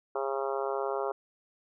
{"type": "harmonic tone", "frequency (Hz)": 136.2, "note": "C#3", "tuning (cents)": -30, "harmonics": [3, 4, 5, 6, 7, 8, 9, 10], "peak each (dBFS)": [-33, -35, -37, -39, -40, -41, -42, -43], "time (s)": [0.15, 1.12], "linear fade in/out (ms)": 5, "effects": []}